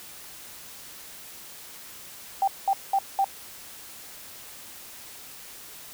sine tone bursts, 784 Hz, G5, in tune, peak -19 dBFS, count 4, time 2.42-3.244 s, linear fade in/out 2 ms, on 56 ms, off 200 ms, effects white hiss -44 dBFS RMS until 5.93 s

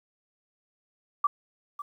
sine tone with echo, 1162 Hz, D6, 19 cents flat, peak -19 dBFS, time 1.24-1.27 s, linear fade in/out 5 ms, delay 550 ms, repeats 1, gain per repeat -14 dB, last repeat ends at 1.82 s, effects 10-bit

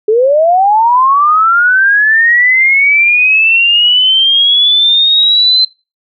sine linear sweep, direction up, 415.3 to 4095 Hz, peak -5 dBFS, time 0.08-5.65 s, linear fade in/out 5 ms, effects noise-tail reverb RT60 0.3 s tail -24 dB re dry

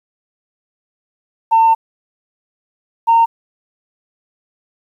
sine tone pair in turn, 902 / 918.3 Hz, A5 / A#5, +43 / -26 cents, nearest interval unison, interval 31 cents, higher second, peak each -6 dBFS, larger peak neither, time 1.51-1.75 / 3.07-3.26 s, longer first, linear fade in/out 20 ms, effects tanh soft clip ceiling -4 dBFS + 8-bit

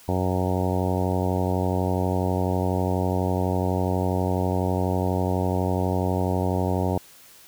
harmonic tone, 92.1 Hz, F#2, 7 cents flat, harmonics 1 / 2 / 3 / 4 / 5 / 6 / 7 / 8 / 9 / 10, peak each -25 / -28 / -30 / -31 / -32 / -33 / -33 / -34 / -35 / -35 dBFS, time 0.08-6.98 s, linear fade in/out 5 ms, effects white hiss -50 dBFS RMS until 7.47 s

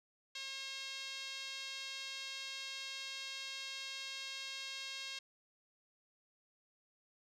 5% pulse tone with band-pass filter, 539 Hz, C#5, 49 cents flat, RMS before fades -45 dBFS, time 0.35-5.19 s, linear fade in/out 5 ms, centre 3400 Hz, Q 1.2, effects resampled to 32000 Hz

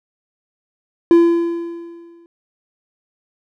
triangle tone with exponential decay, 339.2 Hz, E4, 50 cents sharp, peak -3 dBFS, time 1.11-2.26 s, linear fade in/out 1 ms, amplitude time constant 250 ms, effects none

